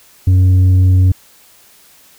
sine tone with tanh clipping, 92.5 Hz, F#2, in tune, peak -7 dBFS, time 0.27-1.12 s, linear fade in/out 5 ms, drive 4 dB, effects white hiss -46 dBFS RMS until 2.18 s

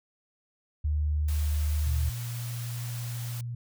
sine tone, 75.1 Hz, D2, 39 cents sharp, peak -24 dBFS, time 0.84-2.1 s, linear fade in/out 10 ms
white high-pass noise, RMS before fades -43 dBFS, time 1.28-3.41 s, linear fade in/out 5 ms, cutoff 490 Hz, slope 48 dB/octave
sine tone with pitch glide, 118.6 to 119.42 Hz, A#2 to A#2, +30 to +42 cents, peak -32 dBFS, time 1.86-3.55 s, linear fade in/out 5 ms, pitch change +12 cents, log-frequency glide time 2.26-2.47 s
effects none

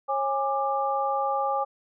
sine tone cluster, 545 / 822 / 1184 Hz, C#5 / G#5 / D6, -29 / -18 / +14 cents, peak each -29 / -26 / -29 dBFS, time 0.08-1.65 s, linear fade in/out 20 ms, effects none

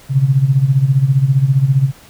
sine tone with tremolo, 135.2 Hz, C#3, 43 cents flat, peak -6 dBFS, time 0.09-1.92 s, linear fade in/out 50 ms, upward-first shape sine, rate 15 Hz, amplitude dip 75%, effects pink hiss -43 dBFS RMS until 2.09 s

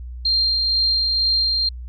sine tone with tremolo, 4186 Hz, C8, in tune, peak -15 dBFS, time 0.25-1.69 s, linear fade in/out 5 ms, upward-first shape sine, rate 2.1 Hz, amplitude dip 25%, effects added 61 Hz sine -30 dBFS peak until 1.88 s

